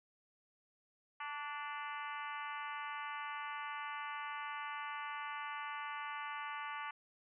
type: harmonic tone with a mistuned harmonic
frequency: 293.7 Hz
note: D4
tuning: in tune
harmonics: 3 / 4 / 5 / 6 / 7 / 8 / 9 / 10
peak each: -46 / -45 / -49 / -51 / -50 / -54 / -54 / -56 dBFS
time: 1.2-6.91 s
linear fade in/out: 5 ms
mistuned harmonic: 4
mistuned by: -30 cents
effects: none